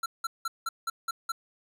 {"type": "tone bursts", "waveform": "square", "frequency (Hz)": 1354, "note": "E6", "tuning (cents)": 46, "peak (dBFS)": -29, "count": 7, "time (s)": [0.03, 1.32], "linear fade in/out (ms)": 5, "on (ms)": 30, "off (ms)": 180, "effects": ["resampled to 32000 Hz"]}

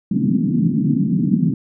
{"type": "band-pass noise", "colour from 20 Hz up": "pink", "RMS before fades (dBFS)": -17, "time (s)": [0.11, 1.54], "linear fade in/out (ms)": 5, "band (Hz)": [150, 280], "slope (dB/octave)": 48, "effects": []}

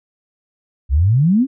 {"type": "exponential sweep", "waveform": "sine", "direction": "up", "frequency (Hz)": [61.74, 284.9], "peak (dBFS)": -10, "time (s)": [0.89, 1.47], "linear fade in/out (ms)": 50, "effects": []}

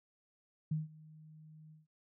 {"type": "tone with ADSR envelope", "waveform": "sine", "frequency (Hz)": 155.56, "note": "D#3", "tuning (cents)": 0, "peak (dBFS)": -30, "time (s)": [0.71, 1.87], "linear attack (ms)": 7, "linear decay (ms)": 160, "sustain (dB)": -23, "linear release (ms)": 160, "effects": []}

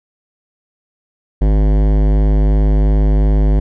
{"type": "tone with hard clipping", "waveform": "sine", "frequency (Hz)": 51.4, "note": "G#1", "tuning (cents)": -17, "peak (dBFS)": -11, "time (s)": [1.41, 3.6], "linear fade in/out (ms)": 10, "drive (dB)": 18, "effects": []}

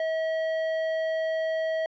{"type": "tone with tanh clipping", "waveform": "sine", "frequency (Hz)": 642, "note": "E5", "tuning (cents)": -46, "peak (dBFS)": -27, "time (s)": [0, 1.86], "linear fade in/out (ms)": 2, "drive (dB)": 15, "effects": ["low-pass 3000 Hz 12 dB/octave"]}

